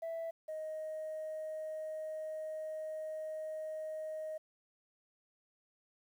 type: tone pair in turn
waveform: sine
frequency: 659 / 625.3 Hz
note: E5 / D#5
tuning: -1 / +8 cents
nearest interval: minor second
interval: 91 cents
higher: first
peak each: -35 / -37 dBFS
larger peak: first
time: 0.02-0.31 / 0.48-4.38 s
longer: second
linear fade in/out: 10 ms
effects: tanh soft clip ceiling -36 dBFS + 11-bit